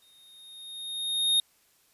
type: tone with exponential growth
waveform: square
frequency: 3705 Hz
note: A#7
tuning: 11 cents flat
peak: -20 dBFS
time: 0.02-1.4 s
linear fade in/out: 2 ms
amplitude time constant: 300 ms
effects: white hiss -65 dBFS RMS until 1.93 s + resampled to 32000 Hz